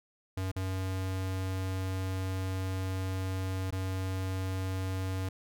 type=tone with dropouts; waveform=square; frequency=94.3 Hz; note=F#2; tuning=33 cents sharp; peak=-32 dBFS; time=0.37-5.29 s; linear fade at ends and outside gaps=5 ms; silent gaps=0.516-0.561 / 3.707-3.724 s; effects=none